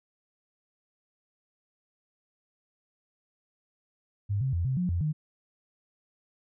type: tone with pitch steps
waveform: sine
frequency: 101.1 / 132.8 / 85.8 / 131.1 / 179.2 / 86.7 / 152.8 Hz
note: G#2 / C3 / F2 / C3 / F3 / F2 / D#3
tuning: -46 / +26 / -30 / +4 / +45 / -12 / -31 cents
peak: -25 dBFS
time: 4.29-5.13 s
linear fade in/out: 20 ms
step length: 120 ms
effects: none